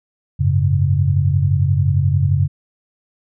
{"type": "chord", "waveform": "sine", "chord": "F# suspended second", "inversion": "none", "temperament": "equal", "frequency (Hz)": [92.5, 103.83, 138.59], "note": ["F#2", "G#2", "C#3"], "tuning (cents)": [0, 0, 0], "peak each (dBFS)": [-16, -20, -16], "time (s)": [0.39, 2.48], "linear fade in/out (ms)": 20, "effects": []}